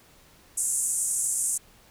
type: band-pass noise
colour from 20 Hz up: white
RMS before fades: -27 dBFS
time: 0.57-1.58 s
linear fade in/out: 10 ms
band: 7200 to 9900 Hz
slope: 48 dB/octave
effects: pink hiss -56 dBFS RMS until 1.9 s